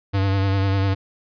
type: tone with vibrato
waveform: square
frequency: 97.5 Hz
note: G2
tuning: 9 cents flat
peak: -18 dBFS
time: 0.13-0.95 s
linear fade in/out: 20 ms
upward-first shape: sine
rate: 10 Hz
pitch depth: 32 cents each way
effects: resampled to 11025 Hz

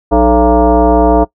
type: tone with frequency modulation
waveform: sine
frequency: 189.4 Hz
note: F#3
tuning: 41 cents sharp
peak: -5 dBFS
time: 0.11-1.25 s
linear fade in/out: 20 ms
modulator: 247 Hz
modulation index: 2.8
effects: noise-tail reverb RT60 0.1 s tail -21 dB re dry

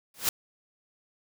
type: noise with exponential growth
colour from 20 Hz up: white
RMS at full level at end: -21 dBFS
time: 0.14-0.29 s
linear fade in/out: 2 ms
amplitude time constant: 32 ms
effects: none

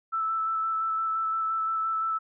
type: tone with vibrato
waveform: sine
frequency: 1318.5 Hz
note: E6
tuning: in tune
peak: -25 dBFS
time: 0.12-2.19 s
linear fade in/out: 20 ms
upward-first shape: square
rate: 5.8 Hz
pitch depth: 10 cents each way
effects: none

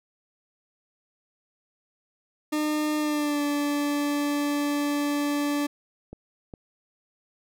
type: tone with pitch glide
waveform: 40% pulse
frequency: 303.2 to 290 Hz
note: D#4 to D4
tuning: -45 to -22 cents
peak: -23 dBFS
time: 2.52-5.67 s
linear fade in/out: 10 ms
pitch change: -77 cents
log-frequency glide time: 2.98-3.42 s
type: clicks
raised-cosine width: 2 ms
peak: -26 dBFS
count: 2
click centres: 6.13 / 6.538 s
effects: none

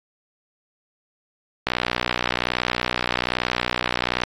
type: click train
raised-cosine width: 0.3 ms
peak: -4 dBFS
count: 158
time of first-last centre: 1.67-4.235 s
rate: 61.2 Hz
effects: AAC 64 kbps

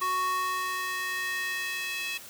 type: tone with high-pass filter sweep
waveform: square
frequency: 370 Hz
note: F#4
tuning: in tune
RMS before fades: -31 dBFS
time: 0.01-2.18 s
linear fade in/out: 10 ms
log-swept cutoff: 1000 to 2600 Hz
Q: 3
effects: white hiss -46 dBFS RMS until 2.29 s

